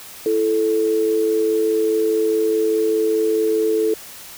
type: tone pair together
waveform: sine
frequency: 332.4 / 437.2 Hz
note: E4 / A4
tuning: +15 / -11 cents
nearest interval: perfect fourth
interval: 474 cents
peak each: -22 / -16 dBFS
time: 0.26-3.94 s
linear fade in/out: 2 ms
effects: white hiss -38 dBFS RMS until 4.37 s